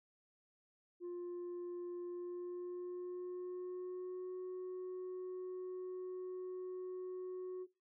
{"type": "tone with pitch glide", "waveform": "sine", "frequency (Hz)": [352.2, 367.8], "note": ["F4", "F#4"], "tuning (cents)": [15, -10], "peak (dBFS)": -39, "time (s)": [1, 7.67], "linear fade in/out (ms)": 50, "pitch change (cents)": 75, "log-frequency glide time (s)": [2.07, 4.36], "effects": ["noise-tail reverb RT60 0.3 s tail -23 dB re dry", "tanh soft clip ceiling -41 dBFS"]}